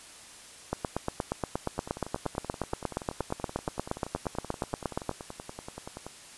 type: two click trains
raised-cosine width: 1 ms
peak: -24 / -14 dBFS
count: 46 / 38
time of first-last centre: 1.78-6.066 / 0.73-5.093 s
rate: 10.5 / 8.48 Hz
effects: white hiss -49 dBFS RMS until 6.37 s + resampled to 24000 Hz